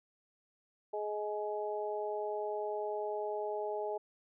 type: harmonic tone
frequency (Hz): 210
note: G#3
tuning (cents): +19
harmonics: 2 / 3 / 4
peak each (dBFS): -37 / -39 / -40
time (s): 0.93-3.98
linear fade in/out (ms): 10
effects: none